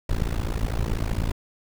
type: noise with amplitude modulation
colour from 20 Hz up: brown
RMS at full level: -21 dBFS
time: 0.09-1.32 s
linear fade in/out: 5 ms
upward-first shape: sine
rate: 55.9 Hz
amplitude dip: 100%
effects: none